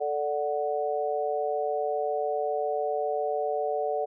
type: chord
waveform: sine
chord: D major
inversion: second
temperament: equal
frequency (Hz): 440 / 587.3 / 740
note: A4 / D5 / F#5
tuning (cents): 0 / 0 / 0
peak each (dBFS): -30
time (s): 0-4.06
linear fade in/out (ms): 20
effects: none